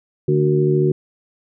harmonic tone with a mistuned harmonic, 74.2 Hz, D2, 18 cents sharp, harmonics 2 / 3 / 4 / 5 / 6, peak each -17 / -28 / -26 / -16 / -27 dBFS, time 0.28-0.92 s, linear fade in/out 5 ms, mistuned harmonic 6, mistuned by +68 cents, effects none

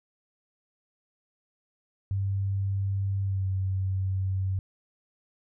sine tone with pitch glide, 98 to 95.16 Hz, G2 to F#2, 0 to +49 cents, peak -25 dBFS, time 2.11-4.59 s, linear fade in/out 0 ms, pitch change -51 cents, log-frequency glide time 3.23-3.46 s, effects none

